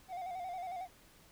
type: tone with vibrato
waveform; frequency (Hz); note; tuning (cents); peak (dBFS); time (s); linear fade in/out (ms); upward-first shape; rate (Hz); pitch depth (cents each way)
triangle; 727; F#5; -31; -37; 0.08-0.88; 50; square; 11; 58
effects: pink hiss -62 dBFS RMS until 1.31 s